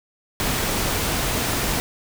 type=noise; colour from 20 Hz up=pink; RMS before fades=-23 dBFS; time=0.4-1.8 s; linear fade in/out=0 ms; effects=none